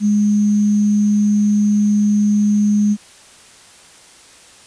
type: tone with sample-and-hold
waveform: sine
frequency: 207.7 Hz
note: G#3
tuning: in tune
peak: -11 dBFS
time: 0-2.97 s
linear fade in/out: 50 ms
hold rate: 6300 Hz
effects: white hiss -44 dBFS RMS until 4.66 s + resampled to 22050 Hz